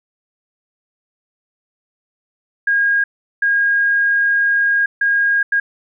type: tone bursts at uneven times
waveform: sine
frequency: 1629 Hz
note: G#6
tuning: 34 cents flat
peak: -12 dBFS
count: 4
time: 2.67-3.04 / 3.42-4.86 / 5.01-5.43 / 5.52-5.6 s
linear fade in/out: 5 ms
effects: none